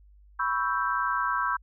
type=chord; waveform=sine; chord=C# half-diminished seventh; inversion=third; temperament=equal; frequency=987.8 / 1108.7 / 1318.5 / 1568 Hz; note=B5 / C#6 / E6 / G6; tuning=0 / 0 / 0 / 0 cents; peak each=-30 dBFS; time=0.39-1.57 s; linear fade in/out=10 ms; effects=added 50 Hz sine -52 dBFS peak until 1.62 s